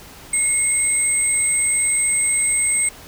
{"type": "tone pair together", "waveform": "sine", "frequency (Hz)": [2173, 8256], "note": ["C#7", "C9"], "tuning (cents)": [-35, -24], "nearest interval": "octave + major seventh", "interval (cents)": 2311, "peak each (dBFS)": [-22, -15], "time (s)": [0.33, 2.89], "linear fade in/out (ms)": 5, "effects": ["tanh soft clip ceiling -12 dBFS", "pink hiss -41 dBFS RMS until 3.07 s"]}